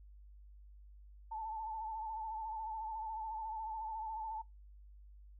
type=tone with vibrato; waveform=sine; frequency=880 Hz; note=A5; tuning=in tune; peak=-39 dBFS; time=1.31-4.42 s; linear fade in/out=10 ms; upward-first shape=sine; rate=14 Hz; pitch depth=48 cents each way; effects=noise-tail reverb RT60 0.2 s tail -22 dB re dry + added 50 Hz sine -54 dBFS peak until 5.39 s